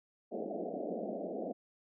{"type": "band-pass noise", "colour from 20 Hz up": "white", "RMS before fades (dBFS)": -39, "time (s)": [0.31, 1.53], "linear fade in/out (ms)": 20, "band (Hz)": [180, 720], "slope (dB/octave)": 96, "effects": []}